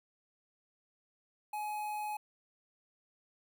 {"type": "tone with notch filter", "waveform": "square", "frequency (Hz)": 843, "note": "G#5", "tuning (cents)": 26, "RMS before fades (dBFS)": -38, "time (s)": [1.53, 2.17], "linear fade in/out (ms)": 5, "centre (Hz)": 5200, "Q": 0.67, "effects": []}